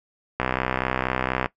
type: click train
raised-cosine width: 0.5 ms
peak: -7 dBFS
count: 69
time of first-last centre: 0.4-1.459 s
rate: 64.2 Hz
effects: noise-tail reverb RT60 0.1 s tail -18 dB re dry